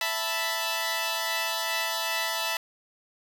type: chord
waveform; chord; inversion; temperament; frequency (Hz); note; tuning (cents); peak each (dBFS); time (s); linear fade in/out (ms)
10% pulse; E suspended fourth; none; equal; 659.3 / 880 / 987.8; E5 / A5 / B5; 0 / 0 / 0; -23; 0.01-2.57; 2
effects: none